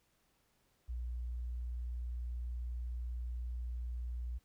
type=tone; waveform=sine; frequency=60.2 Hz; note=B1; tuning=44 cents flat; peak=-37 dBFS; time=0.88-4.39 s; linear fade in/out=20 ms; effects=pink hiss -75 dBFS RMS until 4.44 s